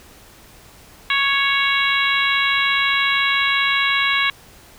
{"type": "harmonic tone", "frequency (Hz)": 554.4, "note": "C#5", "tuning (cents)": 0, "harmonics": [2, 3, 4, 5, 6, 7], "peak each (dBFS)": [-23, -22, -20, -24, -25, -25], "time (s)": [1.1, 4.3], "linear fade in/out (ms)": 2, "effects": ["pink hiss -46 dBFS RMS until 4.78 s"]}